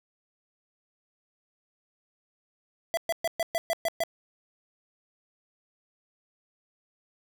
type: tone bursts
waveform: square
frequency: 666 Hz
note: E5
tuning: 18 cents sharp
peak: -25 dBFS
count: 8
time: 2.94-4.036 s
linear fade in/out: 0 ms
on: 32 ms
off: 120 ms
effects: 11-bit